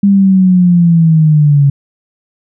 sine linear sweep, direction down, 201.4 to 138.8 Hz, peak -4 dBFS, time 0.03-1.7 s, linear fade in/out 5 ms, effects none

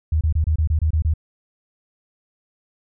sine tone bursts, 78.3 Hz, D#2, 11 cents sharp, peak -15 dBFS, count 9, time 0.12-1.138 s, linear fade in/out 5 ms, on 90 ms, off 26 ms, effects none

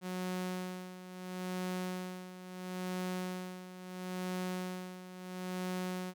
sawtooth tone with tremolo, 183.1 Hz, F#3, 18 cents flat, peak -31 dBFS, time 0.01-6.14 s, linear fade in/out 50 ms, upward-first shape sine, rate 0.74 Hz, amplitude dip 75%, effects none

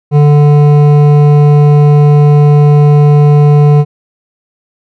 triangle tone with hard clipping, 146.83 Hz, D3, in tune, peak -4 dBFS, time 0.11-3.85 s, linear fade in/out 50 ms, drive 15 dB, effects none

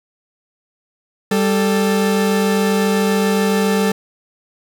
40% pulse tone pair together, 196.29 / 440 Hz, G3 / A4, +3 / 0 cents, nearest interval octave + major second, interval 1397 cents, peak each -15 / -17 dBFS, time 1.31-3.92 s, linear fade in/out 5 ms, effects none

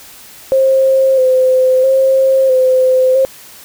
sine tone with vibrato, 523.3 Hz, C5, in tune, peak -7 dBFS, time 0.52-3.25 s, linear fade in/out 0 ms, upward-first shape square, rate 0.76 Hz, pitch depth 27 cents each way, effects white hiss -37 dBFS RMS until 3.64 s

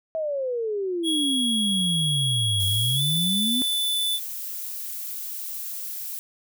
sine exponential two-way sweep, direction down then up, 653 to 97.5 to 259.2 Hz, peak -24 dBFS, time 0.15-3.62 s, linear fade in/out 0 ms, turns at 2.65 s
square tone with pitch glide, 3322 to 3499 Hz, G#7 to A7, 0 to -10 cents, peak -23 dBFS, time 1.03-4.2 s, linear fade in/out 50 ms, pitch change +90 cents, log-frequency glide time 2.95-3.01 s
violet noise, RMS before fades -33 dBFS, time 2.6-6.19 s, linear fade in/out 0 ms
effects none

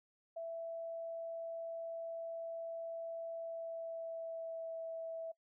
sine tone with pitch glide, 663 to 655.8 Hz, E5 to E5, +10 to -9 cents, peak -40 dBFS, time 0.36-5.32 s, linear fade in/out 10 ms, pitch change -19 cents, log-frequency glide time 3.32-4.76 s, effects noise-tail reverb RT60 0.1 s tail -24 dB re dry

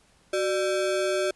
square ring-modulated tone, 484.7 Hz, B4, 32 cents flat, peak -21 dBFS, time 0.33-1.31 s, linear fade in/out 5 ms, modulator 112 Hz, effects pink hiss -61 dBFS RMS until 1.35 s + resampled to 24000 Hz

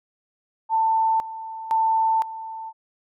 sine tone with tremolo, 891 Hz, A5, 22 cents sharp, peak -17 dBFS, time 0.69-2.73 s, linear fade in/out 50 ms, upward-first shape square, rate 0.98 Hz, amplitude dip 80%, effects none

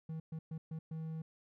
triangle tone bursts at uneven times, 159.9 Hz, D#3, 48 cents sharp, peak -37 dBFS, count 5, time 0.09-0.2 / 0.32-0.39 / 0.51-0.58 / 0.71-0.79 / 0.91-1.22 s, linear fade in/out 5 ms, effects none

